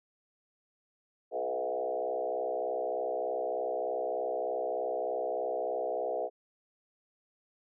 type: tone with frequency modulation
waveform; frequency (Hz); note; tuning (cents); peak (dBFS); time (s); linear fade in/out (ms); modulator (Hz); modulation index
sine; 569; C#5; +45; -30; 1.31-6.3; 50; 63.3; 2.6
effects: none